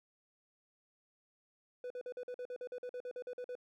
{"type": "tone bursts", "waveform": "triangle", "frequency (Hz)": 496, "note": "B4", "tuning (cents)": 7, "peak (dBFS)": -38, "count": 16, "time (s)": [1.84, 3.553], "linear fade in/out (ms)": 2, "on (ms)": 63, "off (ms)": 47, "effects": []}